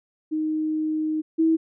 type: tone pair in turn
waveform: sine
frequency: 311.1 / 323.1 Hz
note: D#4 / E4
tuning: 0 / -35 cents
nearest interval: minor second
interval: 65 cents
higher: second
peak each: -22 / -16 dBFS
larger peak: second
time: 0.31-1.22 / 1.38-1.57 s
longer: first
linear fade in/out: 20 ms
effects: none